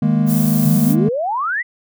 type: chord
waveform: triangle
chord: D# suspended fourth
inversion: none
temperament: just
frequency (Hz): 155.56 / 207.4 / 233.3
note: D#3 / G#3 / A#3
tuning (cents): 0 / -2 / +2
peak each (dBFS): -15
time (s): 0.02-1.09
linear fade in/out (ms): 5
type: noise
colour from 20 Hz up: violet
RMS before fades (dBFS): -25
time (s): 0.26-0.96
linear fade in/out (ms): 50
type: exponential sweep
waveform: sine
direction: up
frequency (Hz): 130.81 to 2053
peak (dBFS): -17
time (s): 0.64-1.63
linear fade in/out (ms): 20
effects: none